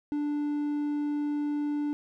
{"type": "tone", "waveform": "triangle", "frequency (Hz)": 293.7, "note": "D4", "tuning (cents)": 0, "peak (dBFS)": -25, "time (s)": [0.12, 1.93], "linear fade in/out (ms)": 0, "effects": []}